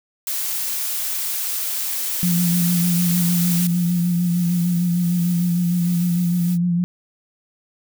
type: noise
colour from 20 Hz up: blue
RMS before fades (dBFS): -24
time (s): 0.27-3.67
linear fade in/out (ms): 2
type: tone with vibrato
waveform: sine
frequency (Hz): 174.61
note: F3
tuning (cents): 0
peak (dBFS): -16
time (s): 2.23-6.84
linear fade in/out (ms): 0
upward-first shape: sine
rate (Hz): 6.6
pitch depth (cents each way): 34
type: noise with tremolo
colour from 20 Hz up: blue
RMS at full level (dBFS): -33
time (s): 3.65-6.58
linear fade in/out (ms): 50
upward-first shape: triangle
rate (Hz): 1.4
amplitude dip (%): 35
effects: none